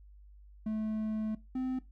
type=tone pair in turn; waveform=triangle; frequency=216.9 / 257.9 Hz; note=A3 / C4; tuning=-25 / -25 cents; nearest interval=minor third; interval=300 cents; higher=second; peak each=-29 / -29 dBFS; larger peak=neither; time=0.66-1.35 / 1.55-1.79 s; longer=first; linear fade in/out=5 ms; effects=noise-tail reverb RT60 0.2 s tail -17 dB re dry + added 50 Hz sine -52 dBFS peak until 1.91 s